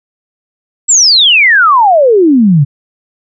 sine exponential sweep, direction down, 7902 to 133.1 Hz, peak -3 dBFS, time 0.88-2.65 s, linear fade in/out 20 ms, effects none

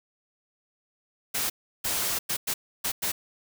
white noise bursts at uneven times, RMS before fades -28 dBFS, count 6, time 1.34-1.5 / 1.84-2.19 / 2.29-2.37 / 2.47-2.54 / 2.84-2.92 / 3.02-3.12 s, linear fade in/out 10 ms, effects none

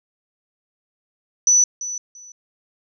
sine tone with echo, 5960 Hz, F#8, 12 cents sharp, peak -11 dBFS, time 1.47-1.64 s, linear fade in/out 2 ms, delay 340 ms, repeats 2, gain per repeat -14 dB, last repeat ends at 2.32 s, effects none

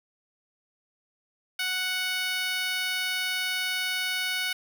10% pulse tone with high-pass filter, 740 Hz, F#5, in tune, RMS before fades -29 dBFS, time 1.59-4.53 s, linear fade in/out 5 ms, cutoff 1600 Hz, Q 1.2, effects none

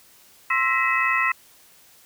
sine tone cluster, 1056 / 1326 / 1893 / 2016 / 2589 Hz, C6 / E6 / A#6 / B6 / E7, +16 / +10 / +26 / +35 / -32 cents, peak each -25 dBFS, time 0.5-1.32 s, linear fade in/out 5 ms, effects white hiss -53 dBFS RMS until 2.05 s

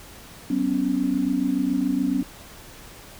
sine tone cluster, 189.2 / 251.7 / 278.8 Hz, F#3 / B3 / C#4, +39 / +33 / +10 cents, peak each -28 / -24 / -23 dBFS, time 0.5-2.23 s, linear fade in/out 5 ms, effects pink hiss -44 dBFS RMS until 3.19 s

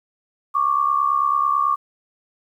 sine tone pair together, 1108.7 / 1177.8 Hz, C#6 / D6, 0 / +5 cents, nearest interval minor second, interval 105 cents, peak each -19 dBFS, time 0.54-1.76 s, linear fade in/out 20 ms, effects 9-bit

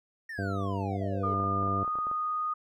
triangle exponential sweep, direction down, 1869 to 415.3 Hz, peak -35 dBFS, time 0.29-1.34 s, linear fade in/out 5 ms
harmonic tone, 98 Hz, G2, in tune, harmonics 1 / 2 / 3 / 4 / 5 / 6 / 7, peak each -32 / -36 / -38 / -40 / -41 / -46 / -39 dBFS, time 0.38-1.84 s, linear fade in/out 10 ms
sine tone with pitch glide, 1213 to 1237.1 Hz, D#6 to D#6, -44 to -10 cents, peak -28 dBFS, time 1.23-2.54 s, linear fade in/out 10 ms, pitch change +34 cents, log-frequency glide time 1.75-1.89 s
clicks, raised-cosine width 1 ms, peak -29 dBFS, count 11, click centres 1.343 / 1.401 / 1.44 / 1.629 / 1.675 / 1.846 / 1.878 / 1.955 / 1.987 / 2.069 / 2.114 s
effects none

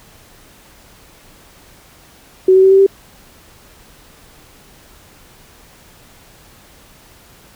sine tone with pitch steps, 375.1 / 379 / 383 / 387 / 391 Hz, F#4 / F#4 / G4 / G4 / G4, +24 / +42 / -40 / -22 / -4 cents, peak -5 dBFS, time 2.48-2.865 s, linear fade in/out 5 ms, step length 77 ms, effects pink hiss -45 dBFS RMS until 7.55 s

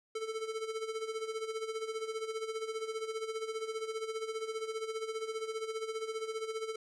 square tone with tremolo, 441.9 Hz, A4, 7 cents sharp, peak -34 dBFS, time 0.15-6.76 s, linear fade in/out 5 ms, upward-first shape sine, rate 15 Hz, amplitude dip 70%, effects resampled to 22050 Hz

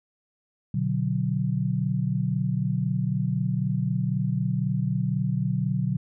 sine chord, B minor, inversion none, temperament equal with one note detuned, 122.9 / 146.83 / 185 Hz, B2 / D3 / F#3, -8 / 0 / 0 cents, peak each -27 dBFS, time 0.74-5.97 s, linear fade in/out 5 ms, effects none

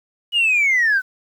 sine linear sweep, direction down, 2926 to 1477 Hz, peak -12 dBFS, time 0.32-1.02 s, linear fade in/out 50 ms, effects tanh soft clip ceiling -11 dBFS + 8-bit

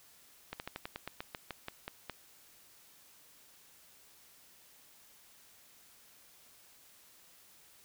slowing click train, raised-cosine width 0.3 ms, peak -23 dBFS, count 13, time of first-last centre 0.53-2.097 s, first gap 69 ms, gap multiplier 1.11, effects white hiss -61 dBFS RMS until 7.84 s

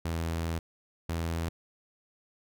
sawtooth tone pair in turn, 82.6 / 82.93 Hz, E2 / E2, +4 / +11 cents, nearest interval unison, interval 7 cents, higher second, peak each -26 dBFS, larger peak neither, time 0.05-0.59 / 1.09-1.49 s, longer first, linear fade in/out 5 ms, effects none

